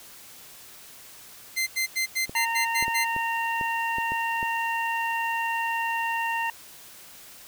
sawtooth tone bursts, 2077 Hz, C7, 13 cents flat, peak -20 dBFS, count 8, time 1.56-3.049 s, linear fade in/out 20 ms, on 110 ms, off 87 ms
clicks, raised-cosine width 2 ms, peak -23 dBFS, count 8, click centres 2.295 / 2.826 / 2.881 / 3.164 / 3.612 / 3.984 / 4.12 / 4.429 s
harmonic tone, 920 Hz, A#5, 23 cents flat, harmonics 1 / 2 / 3, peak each -27 / -30 / -32 dBFS, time 2.35-6.5 s, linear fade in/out 2 ms
effects white hiss -47 dBFS RMS until 7.47 s

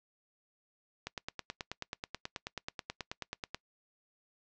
click train, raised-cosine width 0.2 ms, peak -20 dBFS, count 24, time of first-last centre 1.07-3.546 s, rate 9.29 Hz, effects noise-tail reverb RT60 0.1 s tail -23 dB re dry + low-pass 7000 Hz 12 dB/octave

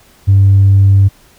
triangle tone with tanh clipping, 98.2 Hz, G2, 4 cents sharp, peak -4 dBFS, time 0.27-1.09 s, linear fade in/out 20 ms, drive 5 dB, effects pink hiss -46 dBFS RMS until 1.38 s

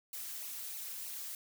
blue noise with flanger, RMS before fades -43 dBFS, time 0.13-1.35 s, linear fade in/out 2 ms, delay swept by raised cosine 0.57 to 4.77 ms, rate 3.2 Hz, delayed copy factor -0.8, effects none

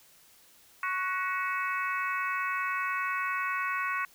harmonic tone with a mistuned harmonic, 370 Hz, F#4, in tune, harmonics 3 / 4 / 5 / 6 / 7, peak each -32 / -34 / -36 / -38 / -39 dBFS, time 0.83-4.05 s, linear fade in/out 2 ms, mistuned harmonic 5, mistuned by +50 cents, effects white hiss -59 dBFS RMS until 4.14 s

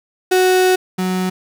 35% pulse tone pair in turn, 370 / 184.89 Hz, F#4 / F#3, 0 / -1 cents, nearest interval octave, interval 1201 cents, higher first, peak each -9 / -15 dBFS, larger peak first, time 0.31-0.76 / 0.98-1.3 s, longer first, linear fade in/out 10 ms, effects none

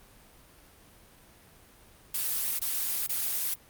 blue noise bursts, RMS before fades -30 dBFS, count 3, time 2.14-3.542 s, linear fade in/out 5 ms, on 450 ms, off 26 ms, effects pink hiss -56 dBFS RMS until 3.69 s + Opus 32 kbps

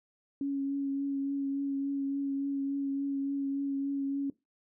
sine tone with vibrato, 277.2 Hz, C#4, in tune, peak -29 dBFS, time 0.41-4.3 s, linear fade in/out 2 ms, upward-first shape triangle, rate 3.5 Hz, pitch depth 19 cents each way, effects noise-tail reverb RT60 0.2 s tail -19 dB re dry

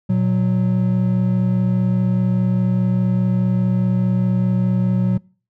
triangle tone pair together, 119.6 / 184.43 Hz, A#2 / F#3, +45 / -5 cents, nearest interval perfect fifth, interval 750 cents, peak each -17 / -14 dBFS, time 0.09-5.18 s, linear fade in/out 10 ms, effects noise-tail reverb RT60 0.4 s tail -24 dB re dry

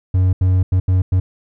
triangle tone bursts at uneven times, 92.5 Hz, F#2, in tune, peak -9 dBFS, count 5, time 0.14-0.33 / 0.41-0.63 / 0.72-0.8 / 0.88-1.02 / 1.12-1.2 s, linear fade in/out 5 ms, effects none

